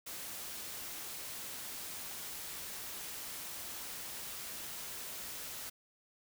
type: noise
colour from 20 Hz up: white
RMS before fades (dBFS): -44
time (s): 0.06-5.7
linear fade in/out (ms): 10
effects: none